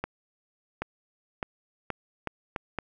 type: accelerating click train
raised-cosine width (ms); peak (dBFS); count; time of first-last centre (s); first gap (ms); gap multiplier
0.5; -15; 7; 0.04-2.787; 780; 0.78
effects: none